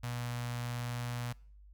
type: tone with notch filter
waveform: sawtooth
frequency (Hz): 121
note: B2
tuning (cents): -35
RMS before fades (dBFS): -38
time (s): 0.03-1.33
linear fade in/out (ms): 10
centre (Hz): 350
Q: 0.66
effects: noise-tail reverb RT60 0.5 s tail -23 dB re dry + added 50 Hz sine -53 dBFS peak until 1.73 s